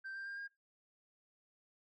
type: tone with pitch steps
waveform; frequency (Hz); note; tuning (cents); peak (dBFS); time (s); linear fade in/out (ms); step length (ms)
sine; 1564 / 1582.2 / 1600.6 / 1619.2; G6 / G6 / G6 / G#6; -4 / +16 / +36 / -44; -40; 0.04-0.48; 20; 110
effects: noise-tail reverb RT60 0.2 s tail -20 dB re dry + tanh soft clip ceiling -41 dBFS